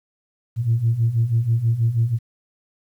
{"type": "beating tone pair", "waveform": "sine", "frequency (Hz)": [111.7, 117.9], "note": ["A2", "A#2"], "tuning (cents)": [27, 20], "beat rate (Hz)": 6.2, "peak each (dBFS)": [-21, -17], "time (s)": [0.56, 2.19], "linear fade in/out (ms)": 50, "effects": ["tanh soft clip ceiling -10 dBFS", "9-bit"]}